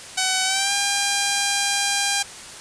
5% pulse tone with pitch glide, 753 to 802.4 Hz, F#5 to G5, +30 to +40 cents, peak -7 dBFS, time 0.17-2.23 s, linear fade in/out 10 ms, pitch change +110 cents, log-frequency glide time 0.44-0.72 s, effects white hiss -38 dBFS RMS until 2.6 s + resampled to 22050 Hz

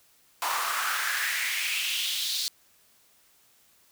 pink noise with high-pass filter sweep, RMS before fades -29 dBFS, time 0.42-2.48 s, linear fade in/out 0 ms, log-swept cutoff 960 to 4300 Hz, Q 3.7, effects white hiss -62 dBFS RMS until 3.91 s

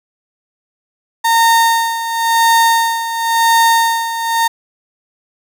35% pulse tone with tremolo, 917 Hz, A#5, 29 cents flat, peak -6 dBFS, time 1.24-4.48 s, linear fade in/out 10 ms, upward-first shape sine, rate 0.95 Hz, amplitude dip 70%, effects none

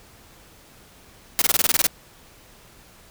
white noise bursts, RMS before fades -18 dBFS, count 10, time 1.39-1.867 s, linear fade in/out 0 ms, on 27 ms, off 23 ms, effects pink hiss -50 dBFS RMS until 3.1 s

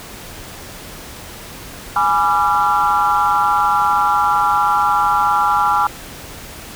sine chord, G# diminished seventh, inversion none, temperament equal with one note detuned, 830.6 / 987.8 / 1174.7 / 1369 Hz, G#5 / B5 / D6 / F6, 0 / 0 / 0 / -35 cents, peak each -16 / -19 / -18 / -17 dBFS, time 1.96-5.87 s, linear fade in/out 2 ms, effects tanh soft clip ceiling -3 dBFS + pink hiss -34 dBFS RMS until 6.75 s

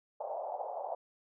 pink band-pass noise, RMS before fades -39 dBFS, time 0.2-0.95 s, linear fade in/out 5 ms, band 560 to 840 Hz, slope 48 dB/octave, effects none

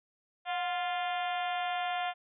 harmonic tone with a mistuned harmonic, 349.2 Hz, F4, in tune, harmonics 2 / 3 / 4 / 5 / 6 / 7 / 8 / 9 / 10, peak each -32 / -42 / -41 / -43 / -44 / -45 / -46 / -45 / -47 dBFS, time 0.45-2.14 s, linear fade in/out 50 ms, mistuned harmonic 2, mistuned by +49 cents, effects none

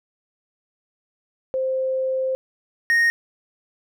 sine / triangle tone pair in turn, 523.3 / 1858.9 Hz, C5 / A#6, 0 / -5 cents, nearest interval octave + minor seventh, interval 2195 cents, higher second, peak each -20 / -13 dBFS, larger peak second, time 1.54-2.35 / 2.9-3.1 s, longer first, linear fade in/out 0 ms, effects none

